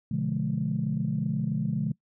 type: chord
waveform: sine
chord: B diminished seventh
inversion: none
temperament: equal with one note detuned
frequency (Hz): 123.47 / 146.83 / 174.61 / 212.8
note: B2 / D3 / F3 / Ab3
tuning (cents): 0 / 0 / 0 / +42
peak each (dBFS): -33 / -29 / -31 / -30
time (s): 0.11-1.92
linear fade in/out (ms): 5
effects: noise-tail reverb RT60 0.1 s tail -22 dB re dry + tanh soft clip ceiling -16 dBFS